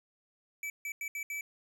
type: tone bursts at uneven times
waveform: square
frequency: 2306 Hz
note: D7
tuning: 32 cents flat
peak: -36 dBFS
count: 5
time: 0.63-0.7 / 0.85-0.92 / 1.01-1.08 / 1.15-1.23 / 1.3-1.41 s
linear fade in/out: 2 ms
effects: none